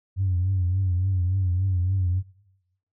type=tone with vibrato; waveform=sine; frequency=92.5 Hz; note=F#2; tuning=in tune; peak=-19 dBFS; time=0.16-2.23 s; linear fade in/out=50 ms; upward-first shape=triangle; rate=3.5 Hz; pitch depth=100 cents each way; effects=noise-tail reverb RT60 1.0 s tail -22 dB re dry + tanh soft clip ceiling -16 dBFS